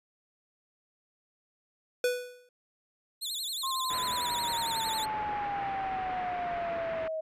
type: tone with exponential decay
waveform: square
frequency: 493.9 Hz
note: B4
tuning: in tune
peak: -23 dBFS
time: 2.04-2.49 s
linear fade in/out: 2 ms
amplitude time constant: 97 ms
type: tone with vibrato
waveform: sawtooth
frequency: 3827 Hz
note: A#7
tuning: 45 cents sharp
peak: -30 dBFS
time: 3.21-5.06 s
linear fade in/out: 20 ms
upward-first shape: sine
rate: 11 Hz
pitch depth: 200 cents each way
type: exponential sweep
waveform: sine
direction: down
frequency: 1071 to 630 Hz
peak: -31 dBFS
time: 3.63-7.21 s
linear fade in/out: 10 ms
type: low-pass noise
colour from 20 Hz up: white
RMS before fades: -41 dBFS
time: 3.9-7.08 s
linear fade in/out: 5 ms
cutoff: 2100 Hz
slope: 24 dB/octave
effects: resampled to 32000 Hz